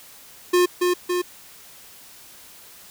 square tone with echo, 357.1 Hz, F4, 39 cents sharp, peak -15 dBFS, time 0.53-0.66 s, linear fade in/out 10 ms, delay 280 ms, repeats 2, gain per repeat -3 dB, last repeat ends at 1.22 s, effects white hiss -46 dBFS RMS until 2.9 s

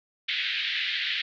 white band-pass noise, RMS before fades -29 dBFS, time 0.28-1.22 s, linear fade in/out 10 ms, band 1700 to 3900 Hz, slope 48 dB/octave, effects none

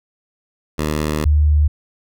10% pulse / sine tone pair in turn, 76.3 / 74.82 Hz, D#2 / D2, -33 / +33 cents, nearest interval unison, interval 34 cents, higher first, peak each -10 / -10 dBFS, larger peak neither, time 0.78-1.25 / 1.25-1.68 s, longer first, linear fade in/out 10 ms, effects none

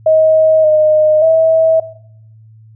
sine tone with pitch steps, 632 / 616 / 646 Hz, D#5 / D#5 / E5, +27 / -17 / -35 cents, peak -6 dBFS, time 0.06-1.8 s, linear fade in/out 5 ms, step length 580 ms, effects noise-tail reverb RT60 0.7 s tail -18 dB re dry + added 110 Hz sine -38 dBFS peak until 2.75 s

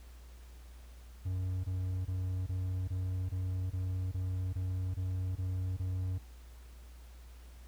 triangle tone bursts, 92.5 Hz, F#2, in tune, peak -30 dBFS, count 12, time 1.25-6.183 s, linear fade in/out 10 ms, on 390 ms, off 23 ms, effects added 60 Hz sine -49 dBFS peak until 7.67 s + pink hiss -62 dBFS RMS until 7.67 s

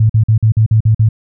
sine tone bursts, 110 Hz, A2, in tune, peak -6 dBFS, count 8, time 0-1.089 s, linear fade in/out 5 ms, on 95 ms, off 47 ms, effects none

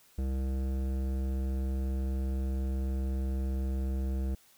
sine tone with hard clipping, 66 Hz, C2, 16 cents sharp, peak -31 dBFS, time 0.18-4.35 s, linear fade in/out 5 ms, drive 14 dB, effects white hiss -62 dBFS RMS until 4.57 s

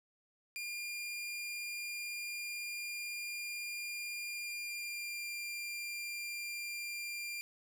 sawtooth tone with pitch glide, 2406 to 2388 Hz, D7 to D7, +41 to +28 cents, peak -36 dBFS, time 0.56-7.41 s, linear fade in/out 0 ms, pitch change -13 cents, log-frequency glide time 4.26-5.31 s, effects none

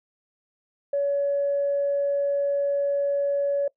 sine tone, 565 Hz, C#5, 33 cents sharp, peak -20 dBFS, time 0.93-3.68 s, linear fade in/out 5 ms, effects noise-tail reverb RT60 0.1 s tail -21 dB re dry + tanh soft clip ceiling -16 dBFS

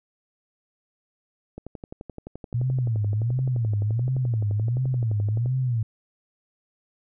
click train, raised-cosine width 2 ms, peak -23 dBFS, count 46, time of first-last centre 1.58-5.459 s, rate 11.6 Hz
sine tone with vibrato, 115.8 Hz, A#2, 11 cents flat, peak -21 dBFS, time 2.54-5.83 s, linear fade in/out 5 ms, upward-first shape sine, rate 1.4 Hz, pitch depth 210 cents each way
effects none

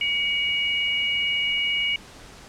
sine tone pair together, 2259 / 2885 Hz, C#7 / F#7, +32 / -44 cents, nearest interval major third, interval 424 cents, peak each -24 dBFS, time 0.01-1.96 s, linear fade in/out 2 ms, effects pink hiss -45 dBFS RMS until 2.48 s + low-pass 8000 Hz 12 dB/octave

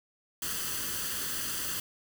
white noise with comb filter, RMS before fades -34 dBFS, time 0.42-1.8 s, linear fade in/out 2 ms, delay 0.65 ms, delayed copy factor +0.65, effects none

